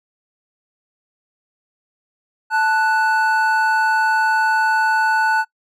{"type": "tone pair together", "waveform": "triangle", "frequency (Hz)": [880, 1480], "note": ["A5", "F#6"], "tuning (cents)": [0, 0], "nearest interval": "major sixth", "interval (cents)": 900, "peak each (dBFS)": -15, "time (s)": [2.5, 5.45], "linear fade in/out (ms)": 50, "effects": ["noise-tail reverb RT60 0.1 s tail -22 dB re dry"]}